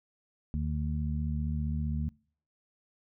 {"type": "harmonic tone", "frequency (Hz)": 75.3, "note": "D2", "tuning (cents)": 44, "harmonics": [1, 2, 3], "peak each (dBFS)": [-31, -34, -36], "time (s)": [0.54, 2.09], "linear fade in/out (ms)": 0, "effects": ["noise-tail reverb RT60 0.5 s tail -25 dB re dry"]}